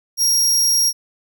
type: tone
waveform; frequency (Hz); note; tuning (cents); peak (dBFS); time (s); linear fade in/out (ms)
sawtooth; 5610; F8; +7; -11; 0.17-0.93; 50
effects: none